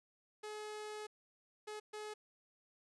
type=tone bursts at uneven times; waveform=sawtooth; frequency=424.5 Hz; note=G#4; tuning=38 cents sharp; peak=-40 dBFS; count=3; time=0.43-1.07 / 1.67-1.8 / 1.93-2.14 s; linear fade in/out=10 ms; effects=resampled to 24000 Hz + 11-bit